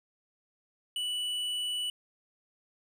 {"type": "tone with hard clipping", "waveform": "sine", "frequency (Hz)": 2960, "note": "F#7", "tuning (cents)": 0, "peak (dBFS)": -32, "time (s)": [0.96, 1.9], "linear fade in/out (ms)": 2, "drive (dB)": 7, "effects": []}